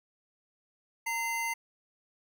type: tone pair together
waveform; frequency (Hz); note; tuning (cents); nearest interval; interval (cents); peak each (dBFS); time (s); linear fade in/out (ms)
square; 921.6 / 2069; A#5 / C7; -20 / -20; octave + major second; 1400; -35 / -33; 1.06-1.54; 10
effects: none